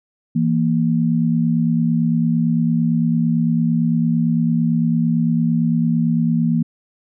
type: tone pair together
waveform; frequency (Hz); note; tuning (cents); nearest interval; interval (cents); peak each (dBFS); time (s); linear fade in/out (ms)
sine; 164.81 / 233.7; E3 / A#3; 0 / +5; tritone; 605; -17; 0.35-6.63; 10
effects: none